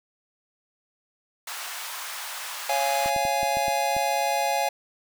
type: high-pass noise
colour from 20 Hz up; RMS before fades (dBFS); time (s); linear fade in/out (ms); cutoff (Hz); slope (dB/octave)
pink; -35; 1.47-3.1; 5; 820; 24
type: chord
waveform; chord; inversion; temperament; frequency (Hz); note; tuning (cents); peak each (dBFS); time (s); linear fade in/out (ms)
square; Db major; none; just; 554.4 / 693 / 831.5; Db5 / F5 / Ab5; 0 / -14 / +2; -30 / -28 / -26; 2.69-4.69; 5
type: clicks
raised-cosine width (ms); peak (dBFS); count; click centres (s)
3; -24; 7; 3.06 / 3.163 / 3.252 / 3.431 / 3.57 / 3.682 / 3.966
effects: none